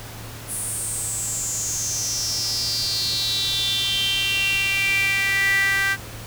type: tone with high-pass filter sweep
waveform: sawtooth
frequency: 392 Hz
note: G4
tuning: in tune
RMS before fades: -23 dBFS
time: 0.47-5.97 s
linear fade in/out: 50 ms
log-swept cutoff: 9800 to 1700 Hz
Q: 7.7
effects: added 111 Hz sine -38 dBFS peak until 6.26 s + pink hiss -38 dBFS RMS until 6.26 s